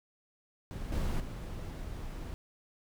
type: noise with level steps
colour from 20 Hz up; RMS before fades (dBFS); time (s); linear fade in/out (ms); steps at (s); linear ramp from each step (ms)
brown; -39 / -32 / -40; 0.71-2.34; 0; 0.92 / 1.2; 2
effects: none